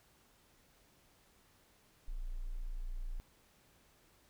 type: tone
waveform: sine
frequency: 29.14 Hz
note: A#0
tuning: in tune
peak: -37 dBFS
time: 2.08-3.2 s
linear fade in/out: 0 ms
effects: pink hiss -68 dBFS RMS until 4.29 s